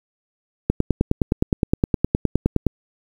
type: click train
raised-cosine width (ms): 3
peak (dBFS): -3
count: 20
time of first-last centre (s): 0.7-2.667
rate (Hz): 9.66
effects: 7-bit